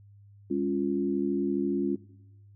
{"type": "chord", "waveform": "sine", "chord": "Db major", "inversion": "second", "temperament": "equal with one note detuned", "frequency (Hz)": [202.4, 277.2, 349.2], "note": ["Ab3", "Db4", "F4"], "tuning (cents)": [-44, 0, 0], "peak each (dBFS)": [-32, -29, -29], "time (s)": [0.5, 1.96], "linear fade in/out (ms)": 10, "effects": ["noise-tail reverb RT60 0.9 s tail -19 dB re dry", "added 101 Hz sine -51 dBFS peak until 2.55 s"]}